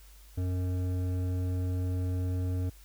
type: tone with hard clipping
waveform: sine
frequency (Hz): 91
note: F#2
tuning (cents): -28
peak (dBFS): -30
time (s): 0.37-2.7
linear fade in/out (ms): 10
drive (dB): 11
effects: added 50 Hz sine -51 dBFS peak until 2.84 s + white hiss -59 dBFS RMS until 2.84 s